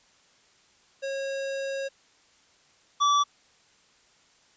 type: tone pair in turn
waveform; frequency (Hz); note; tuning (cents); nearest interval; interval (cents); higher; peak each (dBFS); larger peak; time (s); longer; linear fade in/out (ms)
square; 545 / 1154.8; C#5 / D6; -29 / -30; octave + minor second; 1299; second; -30 / -20; second; 1.02-1.89 / 3-3.24; first; 20
effects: white hiss -61 dBFS RMS until 4.56 s + resampled to 16000 Hz